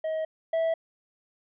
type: tone pair in turn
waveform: triangle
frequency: 634 / 654.1 Hz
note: D#5 / E5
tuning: +32 / -14 cents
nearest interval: minor second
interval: 54 cents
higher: second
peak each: -25 / -21 dBFS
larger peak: second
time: 0.04-0.25 / 0.53-0.74 s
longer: neither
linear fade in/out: 5 ms
effects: resampled to 8000 Hz